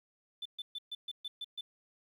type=tone bursts; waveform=sine; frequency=3520 Hz; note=A7; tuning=in tune; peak=-36 dBFS; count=8; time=0.42-1.61 s; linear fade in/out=5 ms; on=35 ms; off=130 ms; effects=tanh soft clip ceiling -34 dBFS + 11-bit

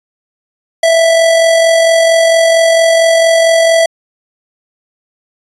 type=tone with amplitude modulation; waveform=square; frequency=659.3 Hz; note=E5; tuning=in tune; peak=-5 dBFS; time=0.83-3.86 s; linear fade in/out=5 ms; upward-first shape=sine; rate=44.4 Hz; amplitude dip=35%; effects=resampled to 24000 Hz

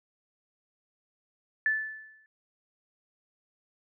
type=tone with exponential decay; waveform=sine; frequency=1748 Hz; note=A6; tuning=12 cents flat; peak=-21 dBFS; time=1.66-2.26 s; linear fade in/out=1 ms; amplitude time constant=130 ms; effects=none

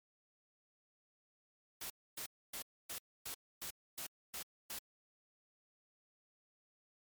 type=noise bursts; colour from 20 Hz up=white; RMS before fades=-44 dBFS; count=9; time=1.81-4.789 s; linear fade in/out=5 ms; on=91 ms; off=270 ms; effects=MP3 96 kbps

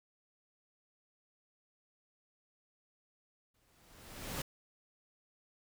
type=noise with exponential growth; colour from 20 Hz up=pink; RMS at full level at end=-37 dBFS; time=3.54-4.42 s; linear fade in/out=5 ms; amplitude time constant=190 ms; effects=none

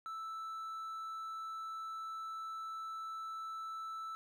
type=tone; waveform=triangle; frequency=1318.5 Hz; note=E6; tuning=in tune; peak=-39 dBFS; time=0.06-4.15 s; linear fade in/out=0 ms; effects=none

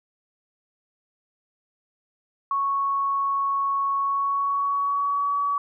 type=tone with pitch glide; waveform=sine; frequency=1107 to 1136.8 Hz; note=C#6 to C#6; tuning=-3 to +43 cents; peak=-21 dBFS; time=2.51-5.58 s; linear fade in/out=2 ms; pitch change=+46 cents; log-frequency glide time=3.98-5.37 s; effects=none

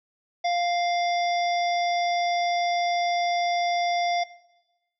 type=harmonic tone; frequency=698.5 Hz; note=F5; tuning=in tune; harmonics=1 / 3 / 5 / 7 / 8; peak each=-22 / -32 / -36 / -39 / -40 dBFS; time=0.44-4.24 s; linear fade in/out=10 ms; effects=noise-tail reverb RT60 1.0 s tail -18 dB re dry

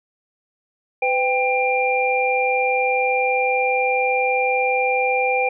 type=tone cluster; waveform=sine; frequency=505 / 789 / 2385 Hz; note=B4 / G5 / D7; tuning=+39 / +11 / +26 cents; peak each=-21 dBFS; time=1.02-5.49 s; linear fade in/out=5 ms; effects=none

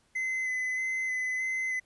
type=tone with vibrato; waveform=triangle; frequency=2036 Hz; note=C7; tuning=48 cents flat; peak=-27 dBFS; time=0.15-1.8 s; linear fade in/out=10 ms; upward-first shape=square; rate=1.6 Hz; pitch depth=13 cents each way; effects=pink hiss -68 dBFS RMS until 1.85 s + resampled to 24000 Hz

